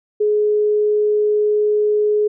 sine tone, 420.7 Hz, G#4, 22 cents sharp, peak -13 dBFS, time 0.2-2.28 s, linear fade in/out 10 ms, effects none

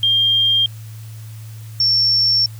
sine tone pair in turn, 3201 / 5443 Hz, G7 / F8, +36 / -45 cents, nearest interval major sixth, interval 919 cents, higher second, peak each -12 dBFS, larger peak neither, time 0.03-0.66 / 1.8-2.46 s, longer second, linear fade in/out 2 ms, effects added 110 Hz sine -31 dBFS peak until 2.59 s + white hiss -46 dBFS RMS until 2.59 s

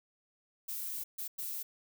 violet noise bursts at uneven times, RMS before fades -39 dBFS, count 3, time 0.68-1.04 / 1.18-1.28 / 1.38-1.63 s, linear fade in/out 10 ms, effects none

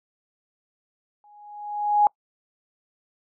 sine tone with exponential growth, 830.6 Hz, G#5, in tune, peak -12 dBFS, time 1.24-2.07 s, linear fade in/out 1 ms, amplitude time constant 180 ms, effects noise-tail reverb RT60 0.1 s tail -26 dB re dry

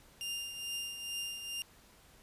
sawtooth tone with tremolo, 2801 Hz, F7, 4 cents sharp, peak -32 dBFS, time 0.21-1.62 s, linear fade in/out 0 ms, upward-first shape triangle, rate 2.3 Hz, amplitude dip 60%, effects pink hiss -61 dBFS RMS until 2.22 s + resampled to 32000 Hz

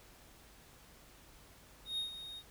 triangle tone with ADSR envelope, 3723 Hz, A#7, 3 cents flat, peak -32 dBFS, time 1.85-2.43 s, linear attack 130 ms, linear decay 120 ms, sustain -11 dB, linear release 52 ms, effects added 50 Hz sine -65 dBFS peak until 2.5 s + pink hiss -60 dBFS RMS until 2.5 s

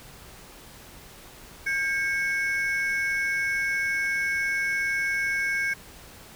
triangle ring-modulated tone, 1905 Hz, A#6, 37 cents sharp, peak -19 dBFS, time 1.66-5.74 s, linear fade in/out 10 ms, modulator 303 Hz, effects pink hiss -47 dBFS RMS until 6.35 s

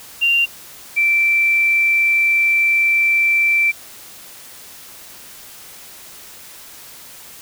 sine tone pair in turn, 2777 / 2340 Hz, F7 / D7, -10 / -7 cents, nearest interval minor third, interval 297 cents, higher first, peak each -12 dBFS, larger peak neither, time 0.21-0.46 / 0.96-3.72 s, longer second, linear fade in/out 20 ms, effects white hiss -39 dBFS RMS until 7.41 s

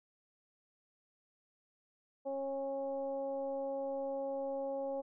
sine tone with frequency modulation, 547 Hz, C#5, 23 cents flat, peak -35 dBFS, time 2.25-5.02 s, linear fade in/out 20 ms, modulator 274 Hz, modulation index 0.66, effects none

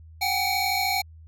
square tone cluster, 743 / 796 / 2266 / 4222 Hz, F#5 / G5 / C#7 / C8, +7 / +26 / +37 / +15 cents, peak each -29 dBFS, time 0.21-1.02 s, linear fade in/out 10 ms, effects added 80 Hz sine -44 dBFS peak until 1.27 s

